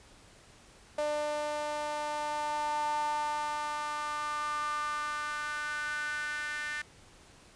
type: tone with high-pass filter sweep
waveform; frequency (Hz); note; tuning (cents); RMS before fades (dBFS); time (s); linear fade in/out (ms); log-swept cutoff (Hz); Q
sawtooth; 298.4; D4; +28; -34; 0.98-6.82; 5; 640 to 1700; 6.2
effects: pink hiss -57 dBFS RMS until 7.55 s + resampled to 22050 Hz